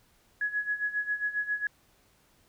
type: tone with tremolo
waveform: sine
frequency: 1681 Hz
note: G#6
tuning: 20 cents sharp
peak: -25 dBFS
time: 0.41-1.67 s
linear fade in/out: 2 ms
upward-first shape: sine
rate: 7.4 Hz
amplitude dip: 80%
effects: pink hiss -65 dBFS RMS until 2.48 s